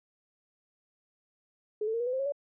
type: tone with pitch steps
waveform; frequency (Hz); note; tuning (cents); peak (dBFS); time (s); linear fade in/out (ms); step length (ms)
sine; 424.7 / 443 / 462.1 / 482 / 502.7 / 524.4 / 547 / 570.5; G#4 / A4 / A#4 / B4 / B4 / C5 / C#5 / C#5; +39 / +12 / -15 / -42 / +31 / +4 / -23 / +50; -28; 1.81-2.322; 5; 64
effects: none